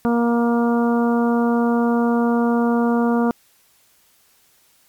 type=harmonic tone; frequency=235.8 Hz; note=A#3; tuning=20 cents sharp; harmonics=1 / 2 / 3 / 4 / 5 / 6; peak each=-16 / -22 / -26 / -28 / -30 / -32 dBFS; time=0.05-3.31 s; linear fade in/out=0 ms; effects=white hiss -57 dBFS RMS until 4.88 s + MP3 96 kbps